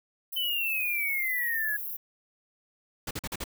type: high-pass noise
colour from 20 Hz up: white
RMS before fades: -36 dBFS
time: 0.32-1.97 s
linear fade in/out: 10 ms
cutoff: 11000 Hz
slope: 96 dB/octave
type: exponential sweep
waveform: sine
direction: down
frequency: 3049 to 1662 Hz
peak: -27 dBFS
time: 0.36-1.77 s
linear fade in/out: 10 ms
type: noise bursts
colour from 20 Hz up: pink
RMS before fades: -34 dBFS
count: 5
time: 3.07-3.441 s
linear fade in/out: 5 ms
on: 39 ms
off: 44 ms
effects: none